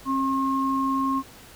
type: tone pair together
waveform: sine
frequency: 268.8 / 1075 Hz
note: C4 / C6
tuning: +47 / +47 cents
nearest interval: 2 octaves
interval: 2400 cents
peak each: -24 dBFS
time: 0.05-1.23 s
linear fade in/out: 50 ms
effects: pink hiss -47 dBFS RMS until 1.55 s